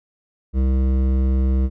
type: tone with hard clipping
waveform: sine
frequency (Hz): 65.41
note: C2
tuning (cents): 0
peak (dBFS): -17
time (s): 0.53-1.7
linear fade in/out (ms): 50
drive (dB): 12
effects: none